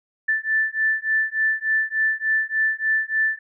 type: beating tone pair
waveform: sine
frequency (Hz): 1760 / 1763.4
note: A6 / A6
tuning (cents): 0 / +3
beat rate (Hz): 3.4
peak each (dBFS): -22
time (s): 0.28-3.39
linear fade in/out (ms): 10
effects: none